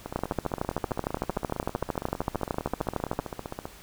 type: two click trains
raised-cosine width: 1 ms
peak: -19 / -12 dBFS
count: 56 / 41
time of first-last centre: 0.06-3.655 / 0.16-3.19 s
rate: 15.3 / 13.2 Hz
effects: pink hiss -49 dBFS RMS until 3.82 s